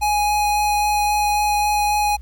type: tone with vibrato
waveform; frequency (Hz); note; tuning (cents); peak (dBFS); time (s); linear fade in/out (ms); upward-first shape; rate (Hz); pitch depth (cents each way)
square; 833; G#5; +5; -17; 0.01-2.17; 20; sine; 3.7; 8
effects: added 60 Hz sine -33 dBFS peak until 2.21 s + pink hiss -61 dBFS RMS until 2.21 s